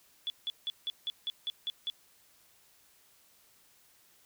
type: tone bursts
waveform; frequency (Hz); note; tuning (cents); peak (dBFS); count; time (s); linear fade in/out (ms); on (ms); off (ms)
sine; 3439; A7; -40; -31; 9; 0.27-1.9; 0; 30; 170
effects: white hiss -64 dBFS RMS until 4.25 s